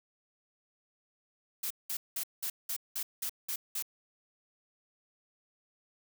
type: noise bursts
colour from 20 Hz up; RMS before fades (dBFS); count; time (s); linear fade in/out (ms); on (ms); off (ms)
blue; -35; 9; 1.63-3.825; 5; 75; 190
effects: none